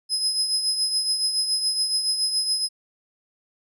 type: tone with tremolo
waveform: 35% pulse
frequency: 5080 Hz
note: D#8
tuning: 35 cents sharp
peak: -16 dBFS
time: 0.09-2.69 s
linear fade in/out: 50 ms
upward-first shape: triangle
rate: 7.1 Hz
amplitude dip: 60%
effects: none